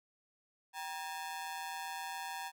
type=ring-modulated tone; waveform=sawtooth; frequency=863 Hz; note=A5; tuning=34 cents flat; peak=-33 dBFS; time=0.73-2.52 s; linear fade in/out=50 ms; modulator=83.6 Hz; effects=none